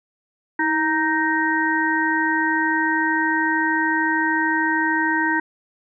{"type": "harmonic tone with a mistuned harmonic", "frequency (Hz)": 311.1, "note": "D#4", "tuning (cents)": 0, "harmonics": [1, 3, 5, 6], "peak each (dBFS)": [-23, -23, -23, -23], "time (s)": [0.59, 5.4], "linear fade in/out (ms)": 5, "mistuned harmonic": 1, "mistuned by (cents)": 52, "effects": []}